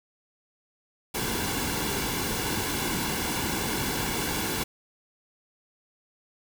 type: noise with comb filter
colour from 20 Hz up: pink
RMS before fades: -29 dBFS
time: 1.14-4.64 s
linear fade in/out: 10 ms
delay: 1.6 ms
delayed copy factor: -0.6
effects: none

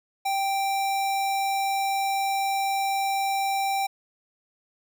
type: tone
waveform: square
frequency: 784 Hz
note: G5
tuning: in tune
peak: -24 dBFS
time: 0.25-3.87 s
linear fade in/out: 10 ms
effects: 11-bit

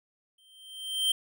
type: tone with exponential growth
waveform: square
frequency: 3136 Hz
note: G7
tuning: in tune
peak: -22 dBFS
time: 0.38-1.12 s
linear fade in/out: 5 ms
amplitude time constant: 160 ms
effects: none

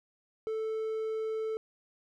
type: tone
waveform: triangle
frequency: 440 Hz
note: A4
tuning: in tune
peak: -29 dBFS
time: 0.47-1.57 s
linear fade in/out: 0 ms
effects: none

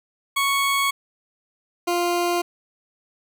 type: tone pair in turn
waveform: 20% pulse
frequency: 1108.7 / 349.2 Hz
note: C#6 / F4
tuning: 0 / 0 cents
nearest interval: octave + minor sixth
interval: 2000 cents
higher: first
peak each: -14 / -15 dBFS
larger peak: first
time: 0.36-0.91 / 1.87-2.42 s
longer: neither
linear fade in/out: 10 ms
effects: none

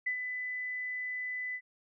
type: tone with ADSR envelope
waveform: sine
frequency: 2000 Hz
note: B6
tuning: 21 cents sharp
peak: -28 dBFS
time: 0.06-1.61 s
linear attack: 10 ms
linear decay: 87 ms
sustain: -6 dB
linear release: 62 ms
effects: none

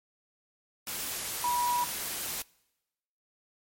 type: tone in noise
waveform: sine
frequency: 973 Hz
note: B5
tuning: 26 cents flat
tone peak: -26 dBFS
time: 1.44-1.84 s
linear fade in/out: 2 ms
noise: white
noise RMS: -35 dBFS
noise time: 0.87-2.42 s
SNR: +6 dB
effects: noise-tail reverb RT60 1.0 s tail -25 dB re dry + MP3 64 kbps

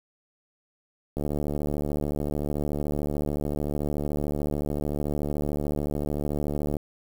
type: click train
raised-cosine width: 2 ms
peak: -16 dBFS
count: 413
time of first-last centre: 1.17-6.768 s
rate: 73.6 Hz
effects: 7-bit

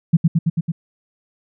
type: tone with echo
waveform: sine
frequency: 164.81 Hz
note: E3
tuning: in tune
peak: -7 dBFS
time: 0.13-0.17 s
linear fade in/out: 10 ms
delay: 110 ms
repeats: 5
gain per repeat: -2 dB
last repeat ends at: 0.72 s
effects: none

